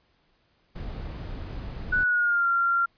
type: noise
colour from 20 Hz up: brown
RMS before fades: -35 dBFS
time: 0.75-2.04 s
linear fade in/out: 10 ms
type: tone with pitch glide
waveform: sine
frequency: 1480 to 1380.9 Hz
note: F#6 to F6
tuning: 0 to -20 cents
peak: -20 dBFS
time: 1.92-2.86 s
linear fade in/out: 10 ms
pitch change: -120 cents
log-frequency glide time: 2.02-2.47 s
effects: pink hiss -67 dBFS RMS until 2.97 s + resampled to 11025 Hz